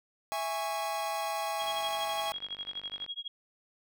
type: chord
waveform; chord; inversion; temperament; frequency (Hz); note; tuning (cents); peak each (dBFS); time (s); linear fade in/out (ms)
45% pulse; C# minor; first; equal with one note detuned; 659.3 / 825.3 / 1108.7; E5 / G#5 / C#6; 0 / -11 / 0; -37 / -34 / -38; 0.32-2.32; 0
type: tone with tremolo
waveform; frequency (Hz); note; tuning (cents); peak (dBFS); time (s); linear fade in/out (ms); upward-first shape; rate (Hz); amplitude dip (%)
sine; 3295; G#7; -14; -33; 1.59-3.28; 5; sine; 12; 100
type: click train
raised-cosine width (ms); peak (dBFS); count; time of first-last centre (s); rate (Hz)
0.3; -32; 71; 1.62-3.063; 48.5
effects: none